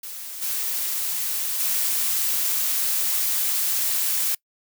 blue noise with level steps, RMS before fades -35 / -26 / -23 dBFS, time 0.03-4.35 s, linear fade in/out 5 ms, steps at 0.41 / 1.59 s, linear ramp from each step 20 ms, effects noise-tail reverb RT60 0.1 s tail -25 dB re dry

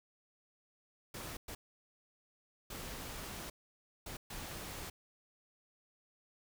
pink noise bursts at uneven times, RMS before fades -45 dBFS, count 5, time 1.14-1.37 / 1.48-1.55 / 2.7-3.5 / 4.06-4.17 / 4.3-4.9 s, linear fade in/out 5 ms, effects none

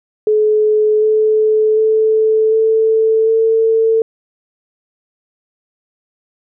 sine tone with pitch steps, 427.6 / 432.6 / 437.6 / 442.7 / 447.8 Hz, A4 / A4 / A4 / A4 / A4, -49 / -29 / -9 / +11 / +30 cents, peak -9 dBFS, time 0.27-4.02 s, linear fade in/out 2 ms, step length 750 ms, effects none

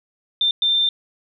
sine tone bursts at uneven times, 3583 Hz, A7, 31 cents sharp, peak -15 dBFS, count 2, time 0.41-0.51 / 0.62-0.89 s, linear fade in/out 2 ms, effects none

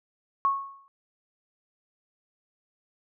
sine tone with exponential decay, 1100 Hz, C#6, 14 cents flat, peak -18 dBFS, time 0.45-0.88 s, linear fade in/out 0 ms, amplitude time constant 92 ms, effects none

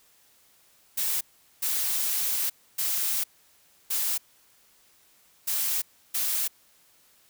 blue noise bursts at uneven times, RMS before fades -27 dBFS, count 6, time 0.97-1.21 / 1.62-2.5 / 2.78-3.24 / 3.9-4.18 / 5.47-5.82 / 6.14-6.48 s, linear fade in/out 10 ms, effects white hiss -61 dBFS RMS until 7.29 s

